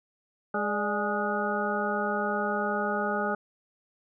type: harmonic tone with a mistuned harmonic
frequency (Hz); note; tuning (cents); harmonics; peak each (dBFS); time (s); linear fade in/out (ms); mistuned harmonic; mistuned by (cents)
207.7; G#3; 0; 1 / 2 / 3 / 4 / 6 / 7; -33 / -33 / -33 / -33 / -33 / -33; 0.54-3.35; 5; 3; -76
effects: none